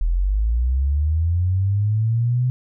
sine linear sweep, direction up, 38.89 to 127.4 Hz, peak -16 dBFS, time 0.01-2.5 s, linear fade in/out 0 ms, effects none

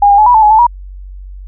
sine tone with pitch steps, 814 / 806 / 853 / 978 / 877 / 843 / 875 / 957 Hz, G#5 / G5 / G#5 / B5 / A5 / G#5 / A5 / A#5, -35 / +48 / +46 / -17 / -6 / +26 / -10 / +45 cents, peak -3 dBFS, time 0.02-0.668 s, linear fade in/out 5 ms, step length 81 ms, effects added 47 Hz sine -26 dBFS peak until 1.47 s

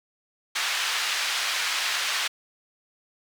white band-pass noise, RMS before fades -27 dBFS, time 0.55-2.28 s, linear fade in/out 10 ms, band 1200 to 3900 Hz, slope 12 dB/octave, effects none

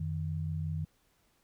sine tone pair together, 89.89 / 155.56 Hz, F#2 / D#3, -50 / 0 cents, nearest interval major sixth, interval 950 cents, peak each -35 / -34 dBFS, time 0-0.85 s, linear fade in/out 5 ms, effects pink hiss -71 dBFS RMS until 1.43 s

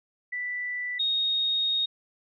sine tone pair in turn, 1975.5 / 3729 Hz, B6 / A#7, 0 / 0 cents, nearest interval major seventh, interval 1100 cents, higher second, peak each -29 / -23 dBFS, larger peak second, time 0.32-0.99 / 0.99-1.86 s, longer second, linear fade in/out 10 ms, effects none

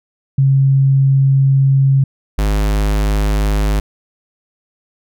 sine / square tone pair in turn, 135.9 / 51.48 Hz, C#3 / G#1, -34 / -15 cents, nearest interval octave + perfect fourth, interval 1681 cents, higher first, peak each -8 / -13 dBFS, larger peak first, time 0.38-2.04 / 2.38-3.8 s, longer first, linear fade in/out 5 ms, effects none

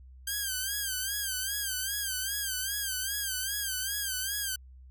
5% pulse tone with vibrato, 1580 Hz, G6, 13 cents sharp, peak -20 dBFS, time 0.27-4.56 s, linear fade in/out 5 ms, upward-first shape sine, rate 2.5 Hz, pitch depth 95 cents each way, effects added 64 Hz sine -48 dBFS peak until 4.9 s

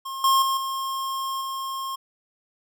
square tone with level steps, 1072 Hz, C6, 42 cents sharp, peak -31 / -17 / -22 / -27 / -29 dBFS, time 0.05-1.96 s, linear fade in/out 10 ms, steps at 0.24 / 0.42 / 0.57 / 1.41 s, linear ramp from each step 2 ms, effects none

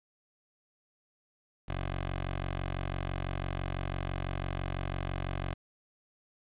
10% pulse tone with notch filter, 46 Hz, F#1, 9 cents flat, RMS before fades -35 dBFS, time 1.68-5.54 s, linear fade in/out 10 ms, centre 220 Hz, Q 1.1, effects resampled to 8000 Hz + 10-bit

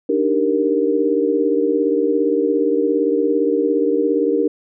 sine chord, Eb major seventh, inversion third, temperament equal, 293.7 / 311.1 / 392 / 466.2 Hz, D4 / Eb4 / G4 / Bb4, 0 / 0 / 0 / 0 cents, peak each -20 / -23 / -20 / -18 dBFS, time 0.09-4.48 s, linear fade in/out 5 ms, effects none

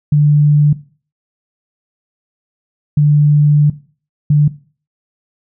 sine tone bursts at uneven times, 147.7 Hz, D3, 10 cents sharp, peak -6 dBFS, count 3, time 0.12-0.73 / 2.97-3.7 / 4.3-4.48 s, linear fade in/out 5 ms, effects noise-tail reverb RT60 0.4 s tail -17 dB re dry

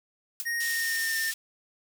blue noise with exponential decay, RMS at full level -29 dBFS, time 0.4-0.5 s, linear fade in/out 0 ms, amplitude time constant 20 ms
square tone with pitch glide, 1864.7 to 1804.3 Hz, A#6 to A6, 0 to +43 cents, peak -28 dBFS, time 0.45-1.32 s, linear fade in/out 20 ms, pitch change -57 cents, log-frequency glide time 0.59-1.18 s
white band-pass noise, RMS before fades -35 dBFS, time 0.6-1.34 s, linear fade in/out 5 ms, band 2800 to 13000 Hz, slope 12 dB/octave
effects none

